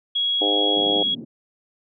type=tone; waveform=sine; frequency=3321 Hz; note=G#7; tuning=1 cent flat; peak=-19 dBFS; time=0.15-1.15 s; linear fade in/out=10 ms
type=harmonic tone; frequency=102.3 Hz; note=G#2; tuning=26 cents flat; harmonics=3 / 4 / 5 / 6 / 7 / 8; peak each=-26 / -26 / -27 / -31 / -29 / -32 dBFS; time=0.41-1.03 s; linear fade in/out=5 ms
type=band-pass noise; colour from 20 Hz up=pink; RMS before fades=-36 dBFS; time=0.76-1.25 s; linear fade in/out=10 ms; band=180 to 320 Hz; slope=24 dB/octave
effects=none